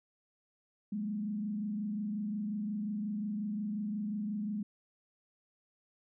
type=tone with frequency modulation; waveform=sine; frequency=208.9 Hz; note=G#3; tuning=10 cents sharp; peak=-33 dBFS; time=0.92-4.63 s; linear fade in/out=5 ms; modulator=25.6 Hz; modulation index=0.61; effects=none